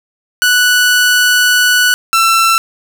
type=tone pair in turn; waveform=sawtooth; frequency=1480 / 1340.4 Hz; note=F#6 / E6; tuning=0 / +29 cents; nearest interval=major second; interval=171 cents; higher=first; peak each=-4 dBFS; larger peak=neither; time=0.42-1.94 / 2.13-2.58 s; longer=first; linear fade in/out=0 ms; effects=none